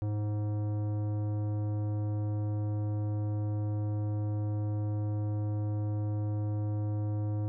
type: tone with tanh clipping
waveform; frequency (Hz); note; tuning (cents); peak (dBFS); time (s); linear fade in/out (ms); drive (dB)
triangle; 104.9; G#2; +18; -31; 0.02-7.48; 0; 18
effects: none